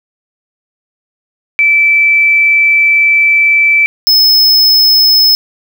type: tone pair in turn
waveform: sine / square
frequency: 2321 / 5194 Hz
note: D7 / E8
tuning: -21 / -26 cents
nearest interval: octave + major second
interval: 1395 cents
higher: second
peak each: -5 dBFS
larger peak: neither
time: 1.59-3.86 / 4.07-5.35 s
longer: first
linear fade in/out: 0 ms
effects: 7-bit